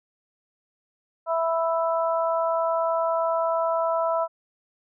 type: harmonic tone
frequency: 329.6 Hz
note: E4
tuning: in tune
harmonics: 2 / 3 / 4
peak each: -23 / -27 / -29 dBFS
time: 1.26-4.28 s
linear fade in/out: 50 ms
effects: none